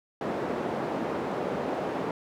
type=band-pass noise; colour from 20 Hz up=white; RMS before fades=-31 dBFS; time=0.21-2.11 s; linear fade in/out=2 ms; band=200 to 610 Hz; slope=12 dB/octave; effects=none